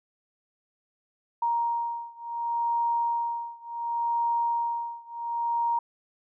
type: beating tone pair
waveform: sine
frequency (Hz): 937 / 937.69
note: A#5 / A#5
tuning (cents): +9 / +10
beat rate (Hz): 0.69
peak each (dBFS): -28 / -29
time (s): 1.42-5.79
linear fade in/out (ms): 5
effects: none

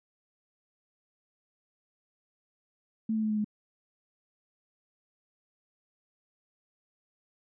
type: tone with pitch steps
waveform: sine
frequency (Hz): 221.1 / 218.4 / 215.8 / 213.2 / 210.6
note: A3 / A3 / A3 / G#3 / G#3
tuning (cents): +9 / -13 / -33 / +46 / +24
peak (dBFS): -26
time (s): 3.09-3.445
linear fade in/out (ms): 5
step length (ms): 71
effects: none

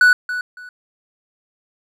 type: tone with echo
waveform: triangle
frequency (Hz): 1480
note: F#6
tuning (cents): 0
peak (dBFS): -6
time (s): 0.01-0.13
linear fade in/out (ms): 2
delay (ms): 280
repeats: 2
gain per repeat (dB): -13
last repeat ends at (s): 0.69
effects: none

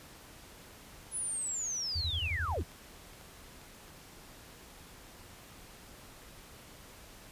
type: linear sweep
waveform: sine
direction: down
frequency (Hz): 10320 to 75.2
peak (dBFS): -33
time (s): 1.11-2.64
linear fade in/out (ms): 50
type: tone bursts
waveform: sine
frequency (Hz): 82.41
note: E2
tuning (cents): 0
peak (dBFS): -32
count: 8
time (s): 1.95-2.633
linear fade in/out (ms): 10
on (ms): 67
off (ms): 21
type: clicks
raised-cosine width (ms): 0.2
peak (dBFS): -38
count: 7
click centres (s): 2.259 / 2.612 / 2.718 / 3.134 / 3.212 / 3.615 / 3.881
effects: pink hiss -53 dBFS RMS until 7.31 s + resampled to 32000 Hz

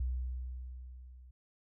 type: tone with level ramp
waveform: sine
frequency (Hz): 62.8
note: B1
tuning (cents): +30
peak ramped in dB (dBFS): -30 to -52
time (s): 0-1.31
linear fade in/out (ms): 5
effects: none

